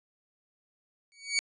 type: tone with exponential growth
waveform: 20% pulse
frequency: 2253 Hz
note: C#7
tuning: 28 cents sharp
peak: -17 dBFS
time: 1.12-1.39 s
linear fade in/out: 0 ms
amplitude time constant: 57 ms
effects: resampled to 24000 Hz